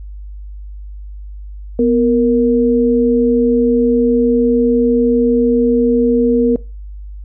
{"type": "tone pair together", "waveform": "sine", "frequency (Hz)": [246.7, 466.2], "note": ["B3", "A#4"], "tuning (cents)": [-2, 0], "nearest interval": "major seventh", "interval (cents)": 1102, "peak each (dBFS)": -12, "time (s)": [1.79, 6.56], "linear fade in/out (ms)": 2, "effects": ["noise-tail reverb RT60 0.3 s tail -21 dB re dry", "added 50 Hz sine -27 dBFS peak until 7.24 s"]}